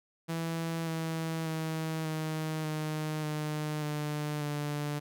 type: tone with pitch steps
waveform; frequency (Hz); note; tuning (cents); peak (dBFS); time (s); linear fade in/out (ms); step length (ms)
sawtooth; 164.81 / 162.17 / 159.56 / 157 / 154.49 / 152.01 / 149.57 / 147.17; E3 / E3 / D#3 / D#3 / D#3 / D#3 / D3 / D3; 0 / -28 / +44 / +16 / -12 / -40 / +32 / +4; -28; 0.28-5; 20; 590
effects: none